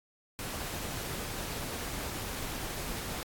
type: noise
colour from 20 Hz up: pink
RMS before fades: -38 dBFS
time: 0.39-3.23 s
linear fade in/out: 0 ms
effects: AAC 64 kbps